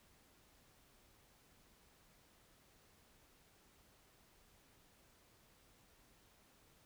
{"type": "silence", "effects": ["pink hiss -69 dBFS RMS until 6.85 s"]}